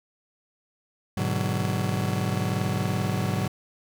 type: chord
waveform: 40% pulse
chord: G# half-diminished seventh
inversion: none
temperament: just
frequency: 103.83 / 124.59 / 149.51 / 186.89 Hz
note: G#2 / B2 / D3 / F#3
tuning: 0 / +16 / +31 / +18 cents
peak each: -28 / -30 / -31 / -28 dBFS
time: 1.17-3.48 s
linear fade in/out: 5 ms
effects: none